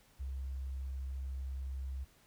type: tone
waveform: sine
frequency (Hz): 66.5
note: C2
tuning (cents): +29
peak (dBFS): -37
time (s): 0.19-2.05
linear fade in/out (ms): 20
effects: pink hiss -66 dBFS RMS until 2.26 s